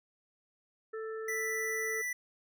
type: harmonic tone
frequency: 441.5 Hz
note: A4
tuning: 6 cents sharp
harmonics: 1 / 3 / 4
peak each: -37 / -47 / -49 dBFS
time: 0.93-2.02 s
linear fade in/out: 10 ms
type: tone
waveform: square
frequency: 1975.5 Hz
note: B6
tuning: in tune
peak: -34 dBFS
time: 1.28-2.13 s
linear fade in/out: 5 ms
effects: none